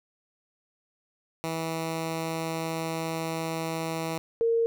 10% pulse / sine tone pair in turn, 162.7 / 460.2 Hz, E3 / A#4, -22 / -22 cents, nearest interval octave + tritone, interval 1800 cents, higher second, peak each -21 dBFS, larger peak neither, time 1.44-4.18 / 4.41-4.66 s, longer first, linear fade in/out 0 ms, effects none

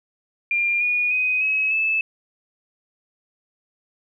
sine tone with pitch steps, 2397 / 2450 / 2505 / 2560 / 2617 Hz, D7 / D#7 / D#7 / D#7 / E7, +35 / -27 / +11 / +49 / -13 cents, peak -18 dBFS, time 0.51-2.01 s, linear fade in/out 2 ms, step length 300 ms, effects 10-bit

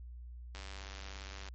click train, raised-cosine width 0.2 ms, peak -29 dBFS, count 92, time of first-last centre 0.55-1.486 s, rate 97.2 Hz, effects added 60 Hz sine -45 dBFS peak until 1.54 s + MP3 32 kbps

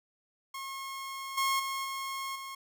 sawtooth tone with level steps, 1082 Hz, C#6, 42 cents flat, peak -34 / -23 / -29 / -31 / -36 dBFS, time 0.54-2.55 s, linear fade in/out 5 ms, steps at 1.37 / 1.59 / 1.84 / 2.35 s, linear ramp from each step 10 ms, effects none

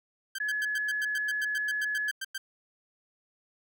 sawtooth tone bursts, 1568 Hz, G6, in tune, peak -29 dBFS, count 16, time 0.35-2.38 s, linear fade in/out 5 ms, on 35 ms, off 98 ms
sine tone, 1700 Hz, G#6, 40 cents sharp, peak -28 dBFS, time 0.4-2.11 s, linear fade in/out 5 ms
effects none

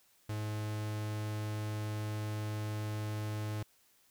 45% pulse tone, 106.3 Hz, G#2, 41 cents sharp, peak -35 dBFS, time 0.29-3.63 s, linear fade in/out 5 ms, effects white hiss -68 dBFS RMS until 4.1 s

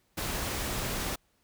pink noise, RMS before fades -33 dBFS, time 0.17-1.16 s, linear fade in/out 10 ms, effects pink hiss -71 dBFS RMS until 1.43 s

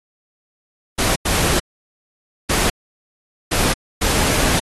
pink noise bursts at uneven times, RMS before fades -18 dBFS, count 5, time 0.98-1.16 / 1.25-1.6 / 2.49-2.7 / 3.51-3.74 / 4.01-4.6 s, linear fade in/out 10 ms, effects AAC 32 kbps

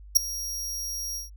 sawtooth tone with ADSR envelope, 5640 Hz, F8, 16 cents sharp, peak -8 dBFS, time 0.15-1.3 s, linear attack 18 ms, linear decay 5 ms, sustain -20 dB, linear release 140 ms, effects added 50 Hz sine -43 dBFS peak until 1.36 s

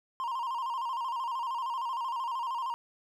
triangle tone with vibrato, 993 Hz, B5, 9 cents sharp, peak -29 dBFS, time 0.2-2.74 s, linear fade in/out 0 ms, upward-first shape square, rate 13 Hz, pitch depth 99 cents each way, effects none

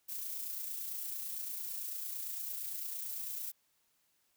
violet noise with amplitude modulation, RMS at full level -39 dBFS, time 0.08-3.52 s, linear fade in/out 20 ms, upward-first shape sine, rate 28.9 Hz, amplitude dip 35%, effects white hiss -75 dBFS RMS until 4.36 s

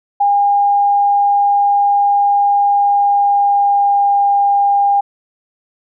sine tone with pitch glide, 810 to 804.9 Hz, G#5 to G5, -43 to +46 cents, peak -9 dBFS, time 0.2-5.01 s, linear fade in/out 10 ms, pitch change -11 cents, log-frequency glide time 2.73-4.26 s, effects none

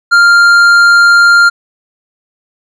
sine tone with tanh clipping, 1396.9 Hz, F6, in tune, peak -4 dBFS, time 0.11-1.5 s, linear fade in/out 20 ms, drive 9 dB, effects none

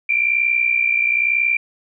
sine tone pair together, 2318 / 2379 Hz, D7 / D7, -23 / +22 cents, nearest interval unison, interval 45 cents, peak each -20 / -16 dBFS, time 0.09-1.57 s, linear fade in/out 5 ms, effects none

